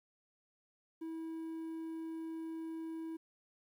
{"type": "tone", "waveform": "triangle", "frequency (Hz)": 324.5, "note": "E4", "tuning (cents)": -27, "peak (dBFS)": -38, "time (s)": [1.01, 3.17], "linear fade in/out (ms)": 10, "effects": ["12-bit"]}